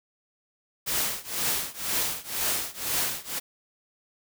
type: noise with tremolo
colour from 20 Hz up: white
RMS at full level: -25 dBFS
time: 0.86-3.4 s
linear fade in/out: 20 ms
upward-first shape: triangle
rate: 2 Hz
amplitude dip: 95%
effects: none